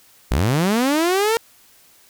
sawtooth linear sweep, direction up, 50.6 to 466.2 Hz, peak -12 dBFS, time 0.31-1.37 s, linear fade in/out 0 ms, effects white hiss -52 dBFS RMS until 2.09 s

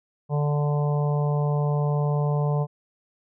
harmonic tone, 146.83 Hz, D3, in tune, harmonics 1 / 3 / 4 / 5 / 6 / 7, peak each -21 / -31 / -33 / -35 / -37 / -38 dBFS, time 0.29-2.67 s, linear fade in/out 50 ms, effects none

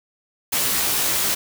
white noise with comb filter, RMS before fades -21 dBFS, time 0.52-1.35 s, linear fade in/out 10 ms, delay 15 ms, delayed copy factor +1, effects none

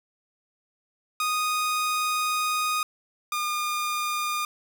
sawtooth tone pair in turn, 1241 / 1212.7 Hz, D#6 / D#6, -5 / -45 cents, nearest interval unison, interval 40 cents, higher first, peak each -20 / -22 dBFS, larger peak first, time 1.2-2.83 / 3.32-4.45 s, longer first, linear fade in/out 2 ms, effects none

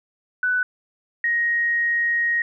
sine tone pair in turn, 1493 / 1877.7 Hz, F#6 / A#6, +15 / +12 cents, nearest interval major third, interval 397 cents, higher second, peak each -18 / -18 dBFS, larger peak neither, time 0.43-0.63 / 1.24-2.42 s, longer second, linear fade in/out 2 ms, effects none

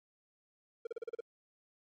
triangle tone bursts, 462.4 Hz, A#4, 14 cents flat, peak -34 dBFS, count 7, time 0.85-1.206 s, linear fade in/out 5 ms, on 20 ms, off 36 ms, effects MP3 48 kbps

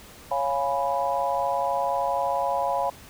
sine chord, C# dominant seventh, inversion none, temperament equal, 554.4 / 698.5 / 830.6 / 987.8 Hz, C#5 / E#5 / G#5 / B5, 0 / 0 / 0 / 0 cents, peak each -28 dBFS, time 0.31-2.9 s, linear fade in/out 5 ms, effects pink hiss -47 dBFS RMS until 3.09 s

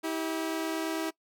sawtooth tone pair together, 322.8 / 392 Hz, E4 / G4, -36 / 0 cents, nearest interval minor third, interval 336 cents, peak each -27 / -33 dBFS, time 0.03-1.11 s, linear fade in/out 20 ms, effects noise-tail reverb RT60 0.1 s tail -22 dB re dry

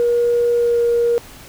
sine tone with pitch glide, 476.8 to 472.4 Hz, A#4 to A#4, +39 to +23 cents, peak -12 dBFS, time 0-1.18 s, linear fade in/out 0 ms, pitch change -16 cents, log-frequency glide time 0.51-0.78 s, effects tanh soft clip ceiling -8 dBFS + pink hiss -40 dBFS RMS until 1.48 s

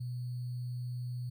sine tone with sample-and-hold, 123.47 Hz, B2, in tune, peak -35 dBFS, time 0-1.3 s, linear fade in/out 10 ms, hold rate 4410 Hz, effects none

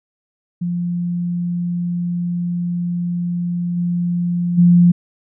sine tone with level steps, 174.61 Hz, F3, in tune, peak -18 / -16 / -7 dBFS, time 0.61-4.92 s, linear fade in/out 10 ms, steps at 3.76 / 4.57 s, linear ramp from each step 20 ms, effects none

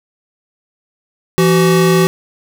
square tone pair together, 168.7 / 378.4 Hz, E3 / F#4, +40 / +39 cents, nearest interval octave + major second, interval 1399 cents, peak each -12 dBFS, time 1.38-2.07 s, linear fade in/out 0 ms, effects none

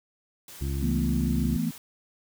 white noise, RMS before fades -45 dBFS, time 0.48-1.78 s, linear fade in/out 2 ms
harmonic tone, 68.5 Hz, C#2, 20 cents flat, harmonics 1 / 2 / 3 / 4 / 5, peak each -28 / -32 / -40 / -41 / -40 dBFS, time 0.61-1.57 s, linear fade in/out 5 ms
sine chord, E suspended fourth, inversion none, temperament equal, 164.81 / 220 / 246.9 Hz, E3 / A3 / B3, 0 / 0 / 0 cents, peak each -29 dBFS, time 0.82-1.71 s, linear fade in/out 10 ms
effects none

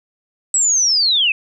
sine linear sweep, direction down, 7900 to 2489 Hz, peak -12 dBFS, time 0.54-1.32 s, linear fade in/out 2 ms, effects none

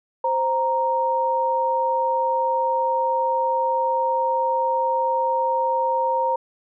sine tone pair together, 523.2 / 932.3 Hz, C5 / A#5, 0 / 0 cents, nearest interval minor seventh, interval 1000 cents, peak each -23 / -20 dBFS, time 0.24-6.36 s, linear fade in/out 5 ms, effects none

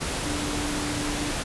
sine tone in noise, 293.7 Hz, D4, in tune, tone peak -30 dBFS, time 0.25-1.32 s, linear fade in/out 20 ms, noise pink, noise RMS -29 dBFS, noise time 0-1.44 s, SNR -4 dB, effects resampled to 24000 Hz

